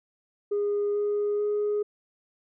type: tone with pitch steps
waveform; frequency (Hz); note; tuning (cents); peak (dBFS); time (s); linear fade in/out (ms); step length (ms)
sine; 410 / 413.1 / 416.2; G#4 / G#4 / G#4; -22 / -9 / +4; -22; 0.51-1.83; 10; 440
effects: tanh soft clip ceiling -21 dBFS